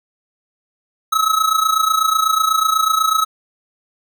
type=tone with amplitude modulation; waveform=square; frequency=1287 Hz; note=E6; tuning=42 cents flat; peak=-11 dBFS; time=1.12-3.25 s; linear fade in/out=10 ms; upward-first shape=sine; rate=28.1 Hz; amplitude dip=75%; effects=none